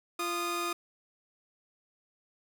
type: tone pair together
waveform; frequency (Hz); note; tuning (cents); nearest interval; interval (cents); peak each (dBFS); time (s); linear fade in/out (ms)
sawtooth; 345.7 / 1231.9; F4 / D#6; -18 / -18; octave + minor seventh; 2200; -31 / -29; 0.19-0.73; 5
effects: none

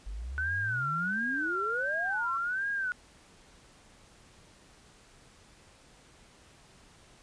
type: exponential sweep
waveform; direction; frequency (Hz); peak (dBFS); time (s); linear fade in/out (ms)
sine; up; 46.47 to 1145; -35; 0.06-2.38; 10
type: tone with vibrato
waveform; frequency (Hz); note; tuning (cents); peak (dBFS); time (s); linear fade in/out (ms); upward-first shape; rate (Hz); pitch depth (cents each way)
sine; 1488; F#6; +9; -29; 0.38-2.92; 0; sine; 1.4; 160
effects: pink hiss -58 dBFS RMS until 7.22 s + resampled to 22050 Hz

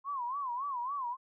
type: tone with vibrato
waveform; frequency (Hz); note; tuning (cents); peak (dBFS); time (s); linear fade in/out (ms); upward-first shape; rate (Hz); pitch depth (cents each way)
sine; 1046.5; C6; 0; -33; 0.04-1.17; 50; sine; 3.6; 170
effects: none

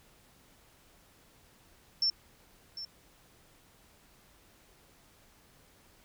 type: tone with echo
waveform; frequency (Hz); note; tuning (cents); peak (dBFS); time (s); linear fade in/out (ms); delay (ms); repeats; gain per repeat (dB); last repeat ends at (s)
sine; 5390; E8; +38; -25; 2.02-2.1; 2; 750; 1; -13; 2.85
effects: pink hiss -62 dBFS RMS until 6.04 s

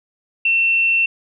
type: tone with frequency modulation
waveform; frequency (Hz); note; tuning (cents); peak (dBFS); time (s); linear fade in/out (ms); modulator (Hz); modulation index
sine; 2700; E7; +41; -13; 0.45-1.06; 5; 33.6; 0.27
effects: none

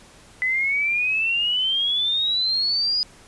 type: exponential sweep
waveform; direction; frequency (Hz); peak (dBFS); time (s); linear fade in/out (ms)
sine; up; 2000 to 4978; -19; 0.42-3.03; 0
effects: pink hiss -49 dBFS RMS until 3.27 s + resampled to 24000 Hz

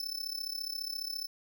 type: tone with amplitude modulation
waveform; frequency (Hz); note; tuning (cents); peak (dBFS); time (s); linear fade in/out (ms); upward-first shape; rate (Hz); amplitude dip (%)
45% pulse; 5274; E8; 0; -32; 0-1.27; 2; sine; 34.6; 85
effects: none

